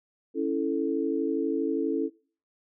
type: chord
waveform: sine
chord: A major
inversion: first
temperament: equal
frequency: 277.2 / 329.6 / 440 Hz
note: C#4 / E4 / A4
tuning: 0 / 0 / 0 cents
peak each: -29 dBFS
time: 0.34-2.1 s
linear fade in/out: 50 ms
effects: noise-tail reverb RT60 0.4 s tail -21 dB re dry